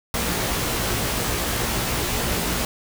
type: noise with comb filter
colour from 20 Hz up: pink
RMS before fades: -24 dBFS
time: 0.14-2.65 s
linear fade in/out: 2 ms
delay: 17 ms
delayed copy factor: +0.65
effects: none